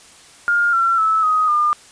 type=tone with pitch steps; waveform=sine; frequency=1412 / 1357.6 / 1305.3 / 1255 / 1206.7 Hz; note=F6 / F6 / E6 / D#6 / D6; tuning=+19 / -49 / -17 / +15 / +47 cents; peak=-13 dBFS; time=0.48-1.73 s; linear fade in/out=0 ms; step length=250 ms; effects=white hiss -45 dBFS RMS until 1.91 s + resampled to 22050 Hz